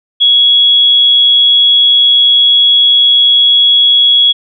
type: tone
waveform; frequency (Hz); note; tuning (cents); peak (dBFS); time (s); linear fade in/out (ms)
sine; 3343; G#7; +11; -4; 0.2-4.33; 20
effects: none